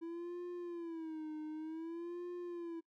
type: tone with vibrato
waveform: triangle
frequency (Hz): 329.6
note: E4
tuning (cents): 0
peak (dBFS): -39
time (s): 0.01-2.81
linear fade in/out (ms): 20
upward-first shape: sine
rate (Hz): 0.54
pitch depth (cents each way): 120
effects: noise-tail reverb RT60 0.1 s tail -24 dB re dry